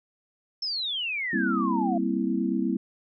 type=exponential sweep; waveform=sine; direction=down; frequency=5390 to 669 Hz; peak=-27 dBFS; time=0.62-1.98 s; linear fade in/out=5 ms
type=chord; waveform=sine; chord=C dominant seventh; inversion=second; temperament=equal; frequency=196 / 233.1 / 261.6 / 329.6 Hz; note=G3 / Bb3 / C4 / E4; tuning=0 / 0 / 0 / 0 cents; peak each=-29 dBFS; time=1.33-2.77 s; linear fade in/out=5 ms
effects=none